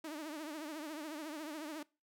sawtooth tone with vibrato, 305.9 Hz, D#4, 29 cents flat, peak -38 dBFS, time 0.04-1.83 s, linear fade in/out 5 ms, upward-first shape triangle, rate 14 Hz, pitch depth 130 cents each way, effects noise-tail reverb RT60 0.3 s tail -23 dB re dry

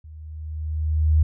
sine tone with level ramp, 77.6 Hz, D#2, 4 cents flat, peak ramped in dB -39 to -12 dBFS, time 0.04-1.23 s, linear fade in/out 5 ms, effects none

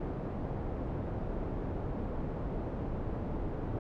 pink low-pass noise, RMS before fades -36 dBFS, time 0-3.79 s, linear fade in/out 5 ms, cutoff 630 Hz, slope 12 dB/octave, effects none

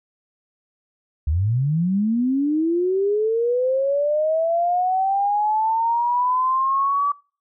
sine linear sweep, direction up, 69.3 to 1154 Hz, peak -17 dBFS, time 1.27-7.12 s, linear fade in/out 5 ms, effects noise-tail reverb RT60 0.4 s tail -26 dB re dry

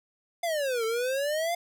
square exponential two-way sweep, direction down then up, 704 to 440 to 704 Hz, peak -27 dBFS, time 0.43-1.55 s, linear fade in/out 5 ms, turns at 0.85 s, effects none

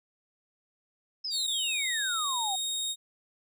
sine exponential sweep, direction down, 5270 to 740 Hz, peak -31 dBFS, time 1.24-2.56 s, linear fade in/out 10 ms
25% pulse tone, 3729 Hz, A#7, in tune, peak -26 dBFS, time 1.3-2.96 s, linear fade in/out 50 ms
effects none

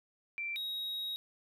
sine / triangle tone pair in turn, 2349 / 3794 Hz, D7 / A#7, 0 / +30 cents, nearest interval minor sixth, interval 830 cents, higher second, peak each -35 / -34 dBFS, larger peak second, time 0.38-0.56 / 0.56-1.16 s, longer second, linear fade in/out 0 ms, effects none

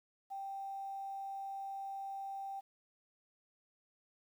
sine tone with quantisation, 784 Hz, G5, in tune, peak -40 dBFS, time 0.3-2.61 s, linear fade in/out 20 ms, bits 11, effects none

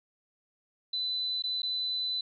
sine tone with dropouts, 4005 Hz, B7, 23 cents sharp, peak -29 dBFS, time 0.93-2.21 s, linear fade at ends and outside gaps 5 ms, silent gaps 1.423-1.438 / 1.62-1.63 s, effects none

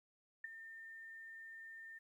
sine tone with ADSR envelope, 1808 Hz, A6, 47 cents sharp, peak -39 dBFS, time 0.44-1.99 s, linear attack 5 ms, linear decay 14 ms, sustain -11 dB, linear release 14 ms, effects 13-bit

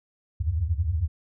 sine tone cluster, 74.6 / 87 / 96.6 Hz, D2 / F2 / G2, +28 / -6 / -25 cents, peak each -26 / -26 / -31 dBFS, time 0.4-1.08 s, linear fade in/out 10 ms, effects none

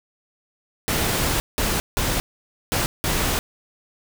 pink noise bursts at uneven times, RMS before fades -22 dBFS, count 5, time 0.88-1.4 / 1.58-1.8 / 1.97-2.2 / 2.72-2.86 / 3.04-3.39 s, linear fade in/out 0 ms, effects none

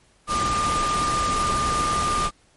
sine tone in noise, 1200 Hz, D6, 37 cents sharp, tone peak -21 dBFS, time 0.27-2.31 s, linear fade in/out 50 ms, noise pink, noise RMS -27 dBFS, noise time 0.27-2.31 s, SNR +3 dB, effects pink hiss -59 dBFS RMS until 2.56 s + MP3 48 kbps

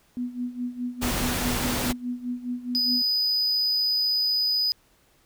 sine tone with tremolo, 246 Hz, B3, 7 cents flat, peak -25 dBFS, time 0.17-3.02 s, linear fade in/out 0 ms, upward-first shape sine, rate 4.8 Hz, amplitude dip 80%
pink noise, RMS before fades -27 dBFS, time 1.01-1.93 s, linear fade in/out 20 ms
triangle tone, 4978 Hz, D#8, in tune, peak -20 dBFS, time 2.75-4.72 s, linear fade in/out 0 ms
effects pink hiss -62 dBFS RMS until 5.25 s

